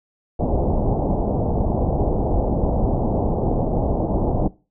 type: low-pass noise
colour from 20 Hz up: pink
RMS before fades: -20 dBFS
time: 0.39-4.48 s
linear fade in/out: 10 ms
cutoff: 830 Hz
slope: 48 dB/octave
effects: noise-tail reverb RT60 0.3 s tail -20 dB re dry